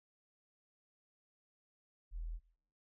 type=tone; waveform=sine; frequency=41.06 Hz; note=E1; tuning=6 cents flat; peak=-39 dBFS; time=2.11-2.4 s; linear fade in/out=50 ms; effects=noise-tail reverb RT60 0.8 s tail -24 dB re dry